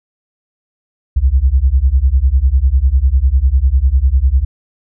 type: beating tone pair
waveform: sine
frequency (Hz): 61 / 71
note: B1 / C#2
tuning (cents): -21 / +42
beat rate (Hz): 10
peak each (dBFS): -11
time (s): 1.16-4.45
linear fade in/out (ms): 10
effects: none